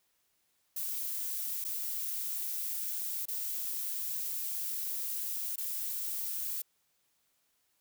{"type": "noise with dropouts", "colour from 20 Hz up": "violet", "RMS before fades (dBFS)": -36, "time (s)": [0.76, 6.62], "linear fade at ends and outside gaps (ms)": 5, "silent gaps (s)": [[1.642, 1.648], [3.256, 3.283], [5.559, 5.579]], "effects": ["white hiss -75 dBFS RMS until 7.8 s"]}